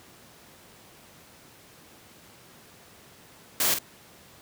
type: noise with echo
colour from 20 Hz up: white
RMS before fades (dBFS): -24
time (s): 3.6-3.74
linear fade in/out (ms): 2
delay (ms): 47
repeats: 1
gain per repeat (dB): -7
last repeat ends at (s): 3.787
effects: pink hiss -52 dBFS RMS until 4.41 s + high-pass 100 Hz 12 dB/octave